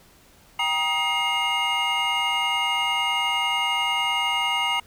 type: tone cluster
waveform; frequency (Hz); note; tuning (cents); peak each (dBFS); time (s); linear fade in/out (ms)
triangle; 786 / 946 / 1252 / 2139 / 2849; G5 / A#5 / D#6 / C7 / F7; +4 / +25 / +10 / +38 / +34; -29 / -25 / -30 / -25 / -24; 0.59-4.8; 5
effects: pink hiss -54 dBFS RMS until 4.86 s